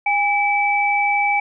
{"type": "tone pair together", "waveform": "sine", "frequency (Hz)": [815.3, 2306], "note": ["G#5", "D7"], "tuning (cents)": [-32, -32], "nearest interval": "octave + tritone", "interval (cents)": 1800, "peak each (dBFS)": -18, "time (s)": [0.06, 1.4], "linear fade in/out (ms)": 5, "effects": []}